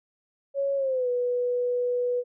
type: tone with pitch glide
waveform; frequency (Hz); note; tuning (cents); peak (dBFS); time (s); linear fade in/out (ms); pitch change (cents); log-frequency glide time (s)
sine; 554.4 to 491.1; C#5 to B4; 0 to -10; -23; 0.54-2.24; 50; -210; 0.76-1.09
effects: none